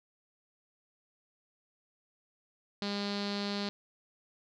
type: tone with low-pass filter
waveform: sawtooth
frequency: 202.5 Hz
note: G#3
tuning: 43 cents flat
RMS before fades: -35 dBFS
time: 2.82-3.69 s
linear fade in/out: 0 ms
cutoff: 4300 Hz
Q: 5.8
effects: none